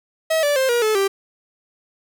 45% pulse tone with pitch steps, 641 / 581 / 526.7 / 477.4 / 432.8 / 392.3 Hz, E5 / D5 / C5 / A#4 / A4 / G4, -49 / -19 / +11 / +41 / -29 / +1 cents, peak -16 dBFS, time 0.3-1.08 s, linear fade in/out 10 ms, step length 130 ms, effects none

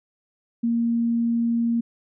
sine tone, 233.1 Hz, A#3, in tune, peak -19 dBFS, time 0.63-1.81 s, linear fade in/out 10 ms, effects none

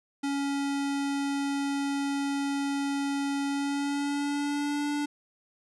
square tone with pitch glide, 280 to 291.6 Hz, C#4 to D4, +18 to -12 cents, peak -28 dBFS, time 0.23-5.06 s, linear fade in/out 10 ms, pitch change +70 cents, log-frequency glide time 3.47-4.9 s, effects resampled to 24000 Hz

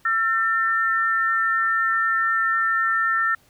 sine tone pair together, 1348.4 / 1798 Hz, E6 / A6, +39 / +37 cents, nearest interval perfect fourth, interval 498 cents, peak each -21 dBFS, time 0.05-3.35 s, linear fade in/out 5 ms, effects pink hiss -58 dBFS RMS until 3.49 s

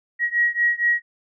sine beating tone pair, 1900 / 1904.3 Hz, A#6 / A#6, +33 / +36 cents, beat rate 4.3 Hz, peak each -20 / -21 dBFS, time 0.19-1.02 s, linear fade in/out 50 ms, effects none

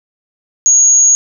sine tone, 6645 Hz, G#8, in tune, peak -5 dBFS, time 0.66-1.15 s, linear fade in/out 0 ms, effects none

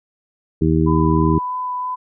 harmonic tone, 79.5 Hz, D#2, 38 cents sharp, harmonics 1 / 2 / 3 / 4 / 5, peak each -20 / -17 / -22 / -18 / -22 dBFS, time 0.61-1.39 s, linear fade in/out 10 ms
sine tone with vibrato, 1000 Hz, B5, 21 cents sharp, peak -21 dBFS, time 0.86-1.96 s, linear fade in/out 20 ms, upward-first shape sine, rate 3.1 Hz, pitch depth 9 cents each way
effects none

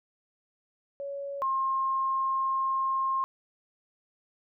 sine tone pair in turn, 560 / 1066 Hz, C#5 / C6, +18 / +32 cents, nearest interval major seventh, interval 1114 cents, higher second, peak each -33 / -25 dBFS, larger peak second, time 1-1.42 / 1.42-3.24 s, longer second, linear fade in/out 0 ms, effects none

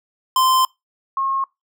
square / sine tone pair in turn, 1038 / 1081 Hz, C6 / C#6, -14 / -44 cents, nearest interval minor second, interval 70 cents, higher second, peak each -14 / -18 dBFS, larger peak first, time 0.36-0.65 / 1.17-1.44 s, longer first, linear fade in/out 2 ms, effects noise-tail reverb RT60 0.2 s tail -24 dB re dry

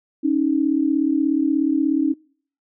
sine tone pair together, 276.5 / 313.2 Hz, C#4 / D#4, -4 / +11 cents, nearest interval major second, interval 215 cents, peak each -19 dBFS, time 0.23-2.14 s, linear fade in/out 20 ms, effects noise-tail reverb RT60 0.5 s tail -25 dB re dry

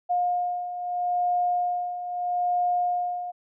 sine beating tone pair, 712 / 712.78 Hz, F5 / F5, +33 / +35 cents, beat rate 0.78 Hz, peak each -30 / -24 dBFS, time 0.09-3.32 s, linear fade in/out 20 ms, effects none

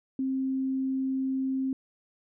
sine tone, 264.8 Hz, C4, 21 cents sharp, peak -26 dBFS, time 0.19-1.73 s, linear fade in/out 2 ms, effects none

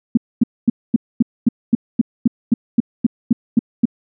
sine tone bursts, 233.1 Hz, A#3, in tune, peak -7 dBFS, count 15, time 0.15-3.855 s, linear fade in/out 5 ms, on 23 ms, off 240 ms, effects none

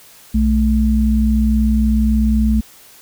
sine tone pair together, 61.19 / 217.6 Hz, B1 / A3, -15 / -19 cents, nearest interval octave + minor seventh, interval 2196 cents, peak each -14 dBFS, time 0.34-2.61 s, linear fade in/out 10 ms, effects white hiss -44 dBFS RMS until 3.01 s

